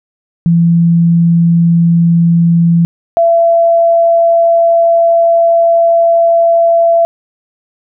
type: tone pair in turn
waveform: sine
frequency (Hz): 168.9 / 673.1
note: E3 / E5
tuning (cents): +42 / +36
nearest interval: 2 octaves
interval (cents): 2394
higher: second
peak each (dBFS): -5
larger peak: neither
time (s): 0.46-2.85 / 3.17-7.05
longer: second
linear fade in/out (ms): 0
effects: none